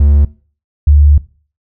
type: tone pair in turn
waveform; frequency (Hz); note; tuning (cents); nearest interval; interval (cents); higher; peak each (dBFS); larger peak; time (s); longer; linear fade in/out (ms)
triangle / sine; 72.2 / 73.12; D2 / D2; -29 / -7; unison; 22; second; -3; neither; 0-0.25 / 0.87-1.18; second; 5
effects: noise-tail reverb RT60 0.4 s tail -19 dB re dry